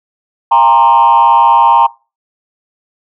sine tone with frequency modulation, 929 Hz, A#5, 6 cents flat, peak -3 dBFS, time 0.51-1.87 s, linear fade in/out 10 ms, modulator 122 Hz, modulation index 0.99, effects noise-tail reverb RT60 0.3 s tail -23 dB re dry + tanh soft clip ceiling -1 dBFS

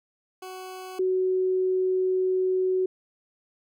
20% pulse / sine tone pair in turn, 372.4 / 372.4 Hz, F#4 / F#4, +11 / +11 cents, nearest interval unison, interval 0 cents, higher neither, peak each -32 / -21 dBFS, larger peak second, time 0.42-0.99 / 0.99-2.86 s, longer second, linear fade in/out 5 ms, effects none

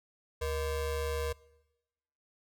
square ring-modulated tone, 274.4 Hz, C#4, 17 cents flat, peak -29 dBFS, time 0.41-1.33 s, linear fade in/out 10 ms, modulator 201 Hz, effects noise-tail reverb RT60 1.0 s tail -23 dB re dry

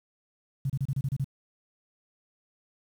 sine tone bursts, 135.8 Hz, C#3, 35 cents flat, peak -25 dBFS, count 8, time 0.65-1.244 s, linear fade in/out 5 ms, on 48 ms, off 30 ms, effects 9-bit

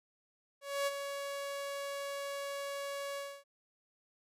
sawtooth tone with ADSR envelope, 561 Hz, C#5, 21 cents sharp, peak -26 dBFS, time 0.61-3.44 s, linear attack 260 ms, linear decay 28 ms, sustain -8 dB, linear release 270 ms, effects resampled to 32000 Hz

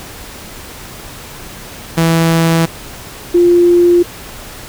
sawtooth / sine tone pair in turn, 164.8 / 349.2 Hz, E3 / F4, 0 / 0 cents, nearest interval octave + minor second, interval 1300 cents, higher second, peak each -5 dBFS, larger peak neither, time 1.97-2.66 / 3.34-4.03 s, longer neither, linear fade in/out 10 ms, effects pink hiss -31 dBFS RMS until 4.68 s

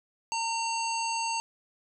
harmonic tone with a mistuned harmonic, 914 Hz, A#5, 34 cents flat, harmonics 1 / 3 / 5 / 7 / 9, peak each -30 / -35 / -37 / -38 / -40 dBFS, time 0.32-1.4 s, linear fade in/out 0 ms, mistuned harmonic 9, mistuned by -57 cents, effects none

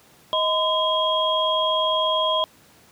sine tone cluster, 631 / 1017 / 3270 Hz, D#5 / C6 / G#7, +24 / -50 / -28 cents, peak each -23 dBFS, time 0.33-2.44 s, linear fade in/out 0 ms, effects pink hiss -53 dBFS RMS until 2.91 s + high-pass 100 Hz 12 dB/octave

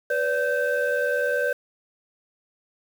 sine tone cluster, 493.8 / 574 / 1552 Hz, B4 / D5 / G6, 0 / -40 / -18 cents, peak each -24 dBFS, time 0.1-1.53 s, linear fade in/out 5 ms, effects tanh soft clip ceiling -16 dBFS + 7-bit

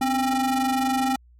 square ring-modulated tone, 269.5 Hz, C#4, 49 cents flat, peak -18 dBFS, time 0.01-1.16 s, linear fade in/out 5 ms, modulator 527 Hz, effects added 60 Hz sine -50 dBFS peak until 1.39 s + MP3 64 kbps

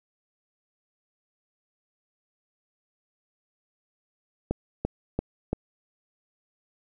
click train, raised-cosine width 2 ms, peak -12 dBFS, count 4, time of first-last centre 4.51-5.53 s, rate 2.94 Hz, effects none

